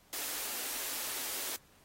white high-pass noise, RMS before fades -38 dBFS, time 0.13-1.56 s, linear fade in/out 0 ms, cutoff 230 Hz, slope 96 dB/octave, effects pink hiss -64 dBFS RMS until 1.84 s + AAC 48 kbps

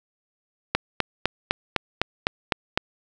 click train, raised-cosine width 0.3 ms, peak -3 dBFS, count 9, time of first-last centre 0.75-2.775 s, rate 3.95 Hz, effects none

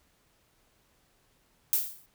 violet noise with exponential decay, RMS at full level -22 dBFS, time 1.73-2.06 s, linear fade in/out 0 ms, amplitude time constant 70 ms, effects pink hiss -68 dBFS RMS until 2.14 s

